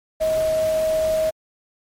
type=tone in noise; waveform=sine; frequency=633 Hz; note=D#5; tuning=30 cents sharp; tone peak=-17 dBFS; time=0.2-1.31 s; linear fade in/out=20 ms; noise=pink; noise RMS=-34 dBFS; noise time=0.2-1.31 s; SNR=+14 dB; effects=MP3 64 kbps